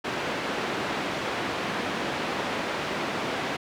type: band-pass noise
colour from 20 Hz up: pink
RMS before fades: -30 dBFS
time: 0.04-3.57 s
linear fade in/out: 10 ms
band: 230 to 3000 Hz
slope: 12 dB/octave
effects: none